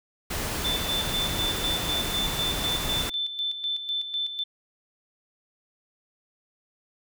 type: noise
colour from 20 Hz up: pink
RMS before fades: -30 dBFS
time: 0.3-3.1 s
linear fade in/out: 10 ms
type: tone with tremolo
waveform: sine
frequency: 3531 Hz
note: A7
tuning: 5 cents sharp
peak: -25 dBFS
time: 0.64-4.44 s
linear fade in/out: 10 ms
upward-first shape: square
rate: 4 Hz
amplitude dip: 60%
effects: none